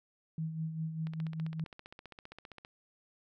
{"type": "tone with tremolo", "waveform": "sine", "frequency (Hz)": 160, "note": "D#3", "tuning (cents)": 49, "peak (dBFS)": -32, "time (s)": [0.38, 1.64], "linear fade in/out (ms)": 2, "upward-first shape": "sine", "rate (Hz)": 5, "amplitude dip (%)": 55}
{"type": "click train", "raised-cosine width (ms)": 0.3, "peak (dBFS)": -32, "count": 25, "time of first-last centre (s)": [1.07, 2.649], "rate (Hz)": 15.2}
{"effects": []}